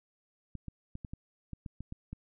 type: clicks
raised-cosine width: 5 ms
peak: -28 dBFS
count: 10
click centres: 0.553 / 0.683 / 0.954 / 1.048 / 1.135 / 1.533 / 1.662 / 1.806 / 1.924 / 2.13 s
effects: none